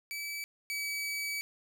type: tone pair in turn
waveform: sawtooth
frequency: 2300 / 2285 Hz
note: D7 / D7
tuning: -37 / -48 cents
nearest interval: unison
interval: 11 cents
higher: first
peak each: -33 / -30 dBFS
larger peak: second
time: 0.11-0.44 / 0.7-1.41 s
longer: second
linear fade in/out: 0 ms
effects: none